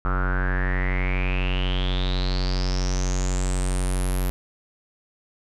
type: tone with low-pass filter sweep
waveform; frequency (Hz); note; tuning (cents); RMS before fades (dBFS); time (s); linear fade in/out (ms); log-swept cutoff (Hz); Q
square; 46.07; F#1; -7; -23; 0.05-4.3; 0; 1300 to 12000; 9.6
effects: none